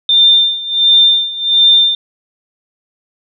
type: tone with tremolo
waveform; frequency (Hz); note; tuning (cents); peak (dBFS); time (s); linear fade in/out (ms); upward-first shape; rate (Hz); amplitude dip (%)
sine; 3595; A7; +36; -4; 0.09-1.95; 2; sine; 1.4; 85
effects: none